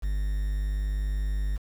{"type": "tone with quantisation", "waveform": "triangle", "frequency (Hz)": 50.3, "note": "G1", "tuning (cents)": 45, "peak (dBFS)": -23, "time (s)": [0.02, 1.58], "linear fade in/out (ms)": 20, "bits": 8, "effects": []}